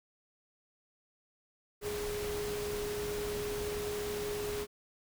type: tone in noise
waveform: sine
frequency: 415.3 Hz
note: G#4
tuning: in tune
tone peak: -35 dBFS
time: 1.81-4.67 s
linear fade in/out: 50 ms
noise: pink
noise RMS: -41 dBFS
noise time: 1.81-4.67 s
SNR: +3 dB
effects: none